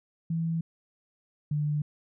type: tone pair in turn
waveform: sine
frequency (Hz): 164.6 / 148.76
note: E3 / D3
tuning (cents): -2 / +23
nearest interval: major second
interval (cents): 175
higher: first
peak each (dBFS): -26 / -25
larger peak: second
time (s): 0.3-0.61 / 1.51-1.82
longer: neither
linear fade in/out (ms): 5
effects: none